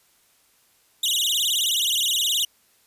sawtooth tone with vibrato, 3322 Hz, G#7, in tune, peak -17 dBFS, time 1.03-2.45 s, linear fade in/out 5 ms, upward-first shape sine, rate 19 Hz, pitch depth 270 cents each way, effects white hiss -61 dBFS RMS until 2.86 s + resampled to 32000 Hz

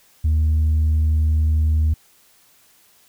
sine tone, 77.78 Hz, D#2, in tune, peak -12 dBFS, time 0.24-1.94 s, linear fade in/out 10 ms, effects tanh soft clip ceiling -13 dBFS + white hiss -55 dBFS RMS until 3.08 s

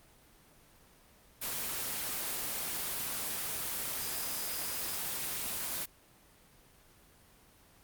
sine tone in noise, 4978 Hz, D#8, in tune, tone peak -45 dBFS, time 3.98-4.98 s, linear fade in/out 20 ms, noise white, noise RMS -36 dBFS, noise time 1.41-5.86 s, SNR -12 dB, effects pink hiss -61 dBFS RMS until 7.83 s + Opus 24 kbps

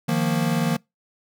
square chord, Eb suspended second, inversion none, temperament equal with one note detuned, 155.56 / 175.73 / 233.1 Hz, Eb3 / F3 / Bb3, 0 / +11 / 0 cents, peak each -25 dBFS, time 0.08-0.77 s, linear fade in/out 10 ms, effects noise-tail reverb RT60 0.2 s tail -25 dB re dry

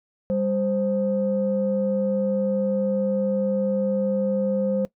sine tone pair together, 198.64 / 523.3 Hz, G3 / C5, +23 / 0 cents, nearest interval octave + perfect fourth, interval 1677 cents, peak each -23 / -22 dBFS, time 0.3-4.85 s, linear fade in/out 0 ms, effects noise-tail reverb RT60 0.1 s tail -20 dB re dry + tanh soft clip ceiling -13 dBFS

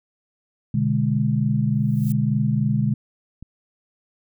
sine chord, G# diminished, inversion first, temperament equal, 123.47 / 146.83 / 207.7 Hz, B2 / D3 / G#3, 0 / 0 / 0 cents, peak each -22 dBFS, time 0.74-2.94 s, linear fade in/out 5 ms
violet noise with exponential growth, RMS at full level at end -36 dBFS, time 1.73-2.12 s, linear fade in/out 0 ms, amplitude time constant 84 ms
click, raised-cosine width 5 ms, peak -25 dBFS, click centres 3.426 s
effects none

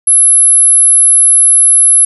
sine tone, 11000 Hz, F9, 27 cents flat, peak -3 dBFS, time 0.07-2.05 s, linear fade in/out 5 ms, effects none

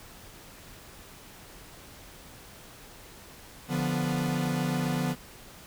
45% pulse chord, B diminished, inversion first, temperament equal, 146.83 / 174.61 / 246.9 Hz, D3 / F3 / B3, 0 / 0 / 0 cents, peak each -31 dBFS, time 3.68-5.16 s, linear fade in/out 50 ms, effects pink hiss -49 dBFS RMS until 5.66 s

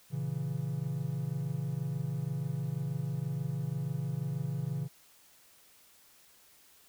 triangle chord, A# diminished, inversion none, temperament equal, 116.54 / 138.59 / 164.81 Hz, A#2 / C#3 / E3, 0 / 0 / 0 cents, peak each -38 / -32 / -35 dBFS, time 0.1-4.89 s, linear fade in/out 50 ms, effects white hiss -61 dBFS RMS until 6.88 s

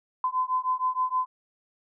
sine beating tone pair, 1017 / 1023.4 Hz, C6 / C6, -50 / -39 cents, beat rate 6.4 Hz, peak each -27 / -27 dBFS, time 0.24-1.26 s, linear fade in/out 2 ms, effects none

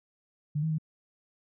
sine tone with pitch steps, 149 / 159 / 156.2 Hz, D3 / D#3 / D#3, +25 / +38 / +7 cents, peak -26 dBFS, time 0.55-0.784 s, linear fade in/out 10 ms, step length 78 ms, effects none

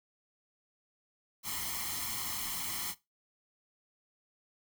white noise with comb filter, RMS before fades -37 dBFS, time 1.43-2.95 s, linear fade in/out 50 ms, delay 0.95 ms, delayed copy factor +0.7, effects noise-tail reverb RT60 0.2 s tail -17 dB re dry

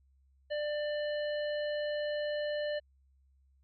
harmonic tone, 594 Hz, D5, 20 cents sharp, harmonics 1 / 3 / 5 / 7, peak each -32 / -42 / -46 / -49 dBFS, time 0.5-2.8 s, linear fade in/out 20 ms, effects added 67 Hz sine -64 dBFS peak until 3.63 s

